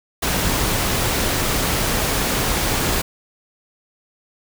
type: noise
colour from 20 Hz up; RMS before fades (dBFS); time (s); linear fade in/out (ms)
pink; -20; 0.22-3.02; 10
effects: none